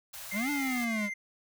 white band-stop noise, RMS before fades -43 dBFS, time 0.13-0.85 s, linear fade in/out 10 ms, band 130 to 520 Hz, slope 96 dB/octave
triangle tone with vibrato, 2093 Hz, C7, in tune, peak -32 dBFS, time 0.31-1.14 s, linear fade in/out 10 ms, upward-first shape triangle, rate 18 Hz, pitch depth 9 cents each way
square exponential two-way sweep, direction up then down, 184.8 to 293.7 to 199.9 Hz, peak -31 dBFS, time 0.32-1.1 s, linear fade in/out 50 ms, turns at 0.5 s
effects none

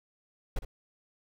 brown noise with echo, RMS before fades -29 dBFS, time 0.56-0.59 s, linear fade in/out 5 ms, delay 60 ms, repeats 1, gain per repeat -12 dB, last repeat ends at 0.65 s, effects none

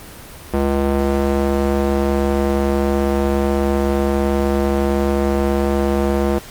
square tone with band-pass filter, 69.3 Hz, C#2, in tune, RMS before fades -17 dBFS, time 0.53-6.39 s, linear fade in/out 10 ms, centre 450 Hz, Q 0.91, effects pink hiss -37 dBFS RMS until 6.5 s + Opus 32 kbps

